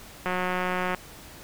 click train, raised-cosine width 0.5 ms, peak -13 dBFS, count 126, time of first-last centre 0.26-0.947 s, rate 182 Hz, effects pink hiss -46 dBFS RMS until 1.43 s

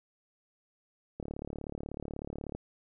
click train, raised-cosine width 2 ms, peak -25 dBFS, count 50, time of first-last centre 1.2-2.55 s, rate 36.3 Hz, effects none

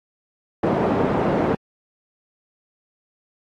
pink band-pass noise, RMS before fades -20 dBFS, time 0.63-1.55 s, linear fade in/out 5 ms, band 190 to 760 Hz, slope 12 dB/octave, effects AAC 48 kbps

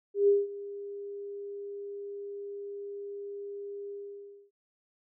sine tone with ADSR envelope, 403.4 Hz, G4, 50 cents sharp, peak -18 dBFS, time 0.14-4.51 s, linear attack 140 ms, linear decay 190 ms, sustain -19 dB, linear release 600 ms, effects none

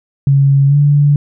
sine tone with pitch glide, 138.59 to 144.81 Hz, C#3 to D3, 0 to -24 cents, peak -6 dBFS, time 0.27-1.16 s, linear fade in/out 2 ms, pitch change +76 cents, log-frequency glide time 0.67-0.76 s, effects none

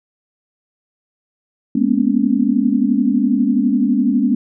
sine tone cluster, 207.6 / 238.5 / 250.5 / 281.2 Hz, G#3 / A#3 / B3 / C#4, 0 / +40 / +25 / +25 cents, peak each -18 dBFS, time 1.75-4.35 s, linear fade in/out 5 ms, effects none

